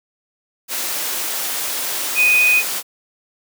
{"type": "tone in noise", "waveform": "sine", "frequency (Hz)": 2489, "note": "D#7", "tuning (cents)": 0, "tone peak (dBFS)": -11, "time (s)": [2.15, 2.63], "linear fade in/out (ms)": 50, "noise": "white", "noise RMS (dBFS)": -23, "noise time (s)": [0.68, 2.83], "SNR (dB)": 9, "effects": ["high-pass 300 Hz 12 dB/octave"]}